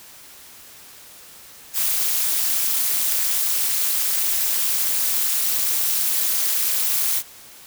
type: noise with amplitude modulation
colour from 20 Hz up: blue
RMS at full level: -17 dBFS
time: 1.73-7.23 s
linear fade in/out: 50 ms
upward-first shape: sine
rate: 271 Hz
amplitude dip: 90%
effects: white hiss -44 dBFS RMS until 7.66 s